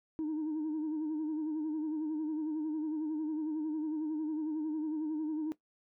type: tone with vibrato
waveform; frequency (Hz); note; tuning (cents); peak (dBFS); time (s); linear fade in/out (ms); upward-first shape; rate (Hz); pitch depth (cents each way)
sine; 309.2; D#4; -11; -30; 0.19-5.52; 0; sine; 11; 59
effects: noise-tail reverb RT60 0.1 s tail -17 dB re dry + tanh soft clip ceiling -30 dBFS